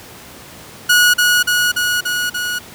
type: tone with echo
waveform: sawtooth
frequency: 1456 Hz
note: F#6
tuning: 28 cents flat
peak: -5 dBFS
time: 0.89-1.14 s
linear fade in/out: 10 ms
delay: 290 ms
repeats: 5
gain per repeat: -2 dB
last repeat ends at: 2.59 s
effects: pink hiss -37 dBFS RMS until 2.74 s + high-pass 80 Hz 12 dB/octave